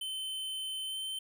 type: tone with pitch glide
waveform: square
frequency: 3070 to 3093 Hz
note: G7 to G7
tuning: -37 to -24 cents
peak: -36 dBFS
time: 0.01-1.19 s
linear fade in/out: 5 ms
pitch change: +13 cents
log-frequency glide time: 0.86-0.96 s
effects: none